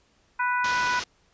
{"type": "harmonic tone", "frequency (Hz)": 493.9, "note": "B4", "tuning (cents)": 0, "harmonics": [2, 3, 4, 5], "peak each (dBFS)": [-25, -26, -35, -35], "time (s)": [0.39, 1], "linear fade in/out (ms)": 10}
{"type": "low-pass noise", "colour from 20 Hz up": "white", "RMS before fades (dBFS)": -34, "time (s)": [0.64, 1.04], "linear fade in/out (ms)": 5, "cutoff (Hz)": 6200, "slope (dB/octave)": 48}
{"effects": ["pink hiss -64 dBFS RMS until 1.33 s", "resampled to 16000 Hz"]}